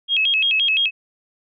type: tone with vibrato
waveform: sine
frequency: 2899 Hz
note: F#7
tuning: 36 cents flat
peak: -15 dBFS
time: 0.08-0.91 s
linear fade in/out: 50 ms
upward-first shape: square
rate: 5.8 Hz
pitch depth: 200 cents each way
effects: none

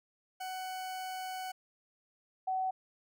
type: tone pair in turn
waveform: 40% pulse / sine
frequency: 747 / 753.5 Hz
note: F#5 / F#5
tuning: +16 / +31 cents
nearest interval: unison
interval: 15 cents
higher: second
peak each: -37 / -30 dBFS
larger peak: second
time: 0.4-1.52 / 2.47-2.71 s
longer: first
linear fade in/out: 10 ms
effects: none

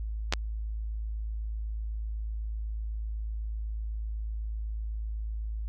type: clicks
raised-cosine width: 0.2 ms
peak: -9 / -9 dBFS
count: 2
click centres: 0.325 / 0.336 s
effects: added 54 Hz sine -31 dBFS peak until 5.68 s

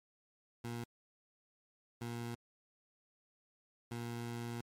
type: tone bursts at uneven times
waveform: 20% pulse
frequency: 118.2 Hz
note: A#2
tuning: 24 cents sharp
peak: -35 dBFS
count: 3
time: 0.64-0.84 / 2.01-2.35 / 3.91-4.61 s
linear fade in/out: 5 ms
effects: MP3 64 kbps

